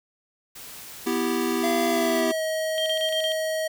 white noise, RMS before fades -41 dBFS, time 0.55-2.21 s, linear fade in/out 10 ms
square chord, E minor, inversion second, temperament equal, 246.9 / 329.6 / 392 Hz, B3 / E4 / G4, 0 / 0 / 0 cents, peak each -28 dBFS, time 1.06-2.32 s, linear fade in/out 10 ms
square tone with pitch glide, 683 to 633.6 Hz, F5 to D#5, -39 to +31 cents, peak -25 dBFS, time 1.63-3.68 s, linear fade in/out 10 ms, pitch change -130 cents, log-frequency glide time 1.88-2.42 s
sine tone bursts, 3180 Hz, G7, 24 cents sharp, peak -25 dBFS, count 5, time 2.78-3.32 s, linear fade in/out 0 ms, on 80 ms, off 35 ms
effects none

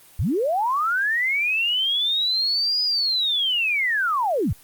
sine linear two-way sweep, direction up then down, 56.8 to 4993 to 56.8 Hz, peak -19 dBFS, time 0.19-4.53 s, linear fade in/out 5 ms, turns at 2.83 s, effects white hiss -50 dBFS RMS until 4.63 s + Opus 24 kbps

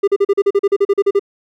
triangle tone bursts, 400 Hz, G4, 35 cents sharp, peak -7 dBFS, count 14, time 0.03-1.195 s, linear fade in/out 10 ms, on 47 ms, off 39 ms, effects none

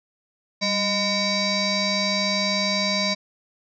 sine tone with frequency modulation, 2255 Hz, C#7, 29 cents sharp, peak -20 dBFS, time 0.61-3.15 s, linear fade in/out 20 ms, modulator 817 Hz, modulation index 3.9, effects none

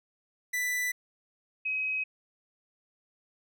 45% pulse / sine tone pair in turn, 1984 / 2538 Hz, B6 / D#7, +7 / +34 cents, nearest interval major third, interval 427 cents, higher second, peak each -28 dBFS, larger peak neither, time 0.53-0.92 / 1.65-2.04 s, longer neither, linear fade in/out 10 ms, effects none

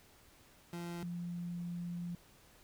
30% pulse / sine tone pair in turn, 172.1 / 173.8 Hz, F3 / F3, -25 / -8 cents, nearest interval unison, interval 17 cents, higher second, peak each -38 / -38 dBFS, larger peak neither, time 0.73-1.03 / 1.03-2.15 s, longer second, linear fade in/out 2 ms, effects pink hiss -63 dBFS RMS until 2.63 s

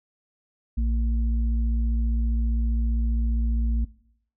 sine tone pair together, 57.56 / 230 Hz, A#1 / A#3, -21 / -23 cents, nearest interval 2 octaves, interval 2398 cents, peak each -21 / -32 dBFS, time 0.77-3.85 s, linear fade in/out 10 ms, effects noise-tail reverb RT60 0.7 s tail -19 dB re dry

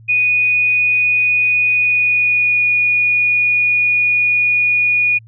sine tone with pitch glide, 2474 to 2453 Hz, D#7 to D#7, -10 to -25 cents, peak -11 dBFS, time 0.08-5.19 s, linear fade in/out 20 ms, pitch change -15 cents, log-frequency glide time 1.74-2.66 s, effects added 112 Hz sine -39 dBFS peak until 5.27 s

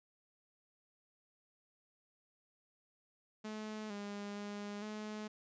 sawtooth tone with pitch steps, 215.1 / 203.6 / 205 / 213.1 Hz, A3 / G#3 / G#3 / G#3, -39 / -34 / -22 / +45 cents, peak -38 dBFS, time 3.44-5.28 s, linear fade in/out 10 ms, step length 460 ms, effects resampled to 16000 Hz

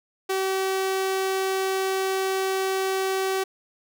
sawtooth tone, 382.3 Hz, G4, 43 cents flat, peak -19 dBFS, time 0.29-3.44 s, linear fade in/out 10 ms, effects none

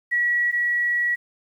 sine tone pair in turn, 1927 / 1927 Hz, B6 / B6, -43 / -43 cents, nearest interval unison, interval 0 cents, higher neither, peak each -18 / -19 dBFS, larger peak first, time 0.11-0.52 / 0.52-1.16 s, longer second, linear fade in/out 20 ms, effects 9-bit

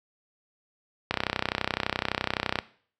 click train, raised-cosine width 0.3 ms, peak -8 dBFS, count 48, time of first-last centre 1.11-2.588 s, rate 31.8 Hz, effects noise-tail reverb RT60 0.5 s tail -18 dB re dry + high-pass 60 Hz 12 dB/octave

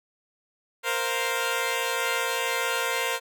10% pulse chord, Bb suspended second, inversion none, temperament equal, 466.2 / 523.3 / 698.5 Hz, Bb4 / C5 / F5, 0 / 0 / 0 cents, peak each -20 / -20 / -25 dBFS, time 0.83-3.2 s, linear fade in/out 50 ms, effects none

